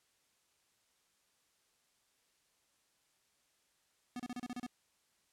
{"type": "tone bursts", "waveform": "square", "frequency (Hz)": 246.2, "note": "B3", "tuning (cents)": -5, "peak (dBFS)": -40, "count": 8, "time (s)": [4.16, 4.665], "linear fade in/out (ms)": 2, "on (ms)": 36, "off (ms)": 31, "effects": ["white hiss -75 dBFS RMS until 5.32 s", "low-pass 10000 Hz 12 dB/octave"]}